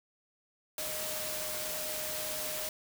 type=tone in noise; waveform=sine; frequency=617 Hz; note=D#5; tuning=15 cents flat; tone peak=-42 dBFS; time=0.78-2.69 s; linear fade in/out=2 ms; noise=white; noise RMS=-37 dBFS; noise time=0.78-2.69 s; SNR=-8 dB; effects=none